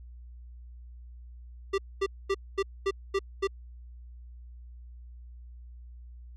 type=tone bursts; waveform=square; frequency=392 Hz; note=G4; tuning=in tune; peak=-25 dBFS; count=7; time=1.73-3.474 s; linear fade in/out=10 ms; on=52 ms; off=230 ms; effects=added 60 Hz sine -44 dBFS peak until 6.36 s + low-pass 5000 Hz 12 dB/octave